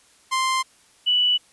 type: tone pair in turn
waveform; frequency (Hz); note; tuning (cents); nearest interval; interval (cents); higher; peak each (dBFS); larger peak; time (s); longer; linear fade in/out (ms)
sawtooth / sine; 1046.5 / 2960; C6 / F#7; 0 / 0; octave + tritone; 1800; second; -16; neither; 0.31-0.63 / 1.06-1.38; neither; 20
effects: white hiss -56 dBFS RMS until 1.52 s + resampled to 24000 Hz